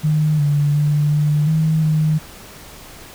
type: tone with pitch steps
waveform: sine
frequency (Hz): 153.2 / 145.5 / 148 / 149.2 / 158 / 155.1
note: D#3 / D3 / D3 / D3 / D#3 / D#3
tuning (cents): -27 / -16 / +14 / +28 / +27 / -5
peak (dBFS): -13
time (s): 0.03-2.19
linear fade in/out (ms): 20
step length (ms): 360
effects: pink hiss -39 dBFS RMS until 3.14 s